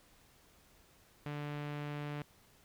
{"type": "tone with low-pass filter", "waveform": "sawtooth", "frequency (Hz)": 146.83, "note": "D3", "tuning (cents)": 0, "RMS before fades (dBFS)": -41, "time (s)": [1.26, 2.22], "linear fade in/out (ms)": 0, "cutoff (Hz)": 2700, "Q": 1.3, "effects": ["pink hiss -65 dBFS RMS until 2.64 s"]}